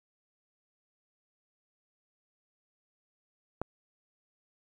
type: click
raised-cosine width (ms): 1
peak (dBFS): -18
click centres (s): 3.616
effects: 10-bit